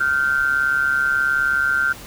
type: tone pair together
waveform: sine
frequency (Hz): 1400 / 1538.7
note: F6 / G6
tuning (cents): +4 / -33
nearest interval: major second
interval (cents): 163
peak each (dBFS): -18 / -20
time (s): 0-1.93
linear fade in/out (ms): 10
effects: pink hiss -38 dBFS RMS until 2.06 s